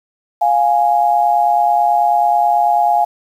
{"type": "tone pair together", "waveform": "sine", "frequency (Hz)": [701.4, 830.6], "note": ["F5", "G#5"], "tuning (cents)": [7, 0], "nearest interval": "minor third", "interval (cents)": 293, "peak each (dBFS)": -13, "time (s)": [0.41, 3.05], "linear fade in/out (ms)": 10, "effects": ["7-bit"]}